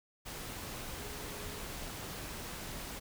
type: tone in noise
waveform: sine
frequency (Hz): 415.3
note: G#4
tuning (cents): 0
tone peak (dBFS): -51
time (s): 0.98-1.59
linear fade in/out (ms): 20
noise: pink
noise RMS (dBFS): -43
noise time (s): 0.25-3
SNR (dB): -11
effects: none